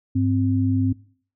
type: tone pair together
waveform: sine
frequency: 101.62 / 261 Hz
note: G#2 / C4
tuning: -37 / -4 cents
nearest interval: octave + major third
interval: 1633 cents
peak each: -20 dBFS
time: 0.15-0.93 s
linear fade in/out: 10 ms
effects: noise-tail reverb RT60 0.5 s tail -22 dB re dry